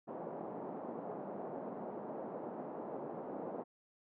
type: band-pass noise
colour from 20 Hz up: white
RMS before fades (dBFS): -44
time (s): 0.07-3.64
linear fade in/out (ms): 20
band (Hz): 180 to 770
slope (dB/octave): 24
effects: none